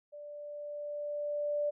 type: tone with level ramp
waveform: sine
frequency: 587.3 Hz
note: D5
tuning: in tune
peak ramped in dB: -44 to -28 dBFS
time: 0.12-1.71 s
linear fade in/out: 20 ms
effects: none